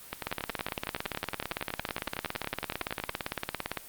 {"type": "two click trains", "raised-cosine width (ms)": 0.3, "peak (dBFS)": [-16, -14], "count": [33, 63], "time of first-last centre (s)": [[0.13, 3.093], [0.27, 3.773]], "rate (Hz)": [10.8, 17.7], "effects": ["white hiss -48 dBFS RMS until 3.88 s", "Opus 32 kbps"]}